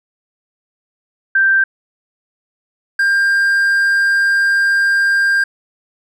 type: tone pair in turn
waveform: sine / triangle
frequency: 1570 / 1596.5 Hz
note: G6 / G6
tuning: +2 / +31 cents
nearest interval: unison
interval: 29 cents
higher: second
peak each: -9 dBFS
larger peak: neither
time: 1.35-1.64 / 2.99-5.44 s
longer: second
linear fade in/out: 5 ms
effects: none